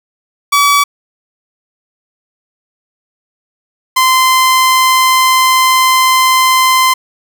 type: tone pair in turn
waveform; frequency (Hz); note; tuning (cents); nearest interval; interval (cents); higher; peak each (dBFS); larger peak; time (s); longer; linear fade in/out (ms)
sawtooth; 1143 / 1035.8; D6 / C6; -47 / -18; major second; 171; first; -3; neither; 0.52-0.84 / 3.96-6.94; second; 10
effects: 7-bit